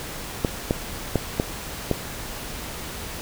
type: clicks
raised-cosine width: 2 ms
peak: -6 dBFS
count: 5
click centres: 0.448 / 0.709 / 1.157 / 1.399 / 1.913 s
effects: pink hiss -34 dBFS RMS until 3.21 s